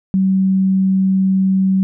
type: tone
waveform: sine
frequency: 190.6 Hz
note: G3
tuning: 48 cents flat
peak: -11 dBFS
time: 0.14-1.83 s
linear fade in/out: 0 ms
effects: none